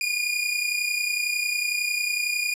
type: tone pair together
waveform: sawtooth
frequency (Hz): 2418 / 2449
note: D7 / D#7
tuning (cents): +50 / -28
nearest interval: unison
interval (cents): 22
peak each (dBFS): -23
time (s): 0.01-2.54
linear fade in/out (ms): 2
effects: low-pass 12000 Hz 12 dB/octave